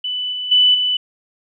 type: tone with level steps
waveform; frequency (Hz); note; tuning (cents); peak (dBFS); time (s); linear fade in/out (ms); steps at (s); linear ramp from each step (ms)
sine; 2988; F#7; +16; -20 / -22 / -9 / -15; 0.04-0.97; 5; 0.32 / 0.51 / 0.74; 10
effects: none